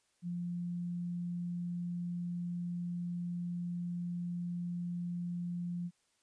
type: tone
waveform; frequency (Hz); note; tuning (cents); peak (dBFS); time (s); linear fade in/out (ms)
sine; 174.61; F3; 0; -35; 0.22-5.91; 50
effects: white hiss -75 dBFS RMS until 6.22 s + resampled to 22050 Hz